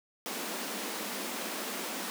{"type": "high-pass noise", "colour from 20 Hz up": "pink", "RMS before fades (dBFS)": -37, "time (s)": [0.26, 2.1], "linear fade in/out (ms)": 0, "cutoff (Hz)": 190, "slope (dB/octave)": 96, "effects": []}